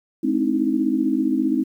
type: tone cluster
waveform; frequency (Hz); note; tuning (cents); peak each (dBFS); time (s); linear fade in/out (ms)
sine; 213 / 261.8 / 302.8 / 318.2; G#3 / C4 / D#4 / D#4; +44 / +1 / -47 / +39; -26 / -21 / -26 / -22; 0.23-1.64; 10
effects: 9-bit